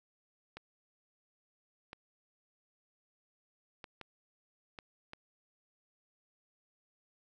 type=clicks; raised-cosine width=0.3 ms; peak=-29 dBFS; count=6; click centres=0.57 / 1.931 / 3.842 / 4.013 / 4.788 / 5.134 s; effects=none